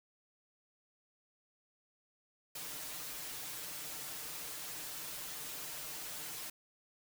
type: noise with comb filter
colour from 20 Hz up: white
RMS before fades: -44 dBFS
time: 2.55-6.5 s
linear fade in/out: 5 ms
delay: 6.6 ms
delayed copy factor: +1
effects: none